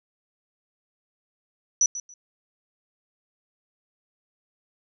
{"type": "tone with echo", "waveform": "sine", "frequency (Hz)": 5920, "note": "F#8", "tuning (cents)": 0, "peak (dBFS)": -16, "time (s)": [1.81, 1.86], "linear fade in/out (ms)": 2, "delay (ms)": 140, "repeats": 2, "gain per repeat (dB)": -14, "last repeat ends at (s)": 2.14, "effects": []}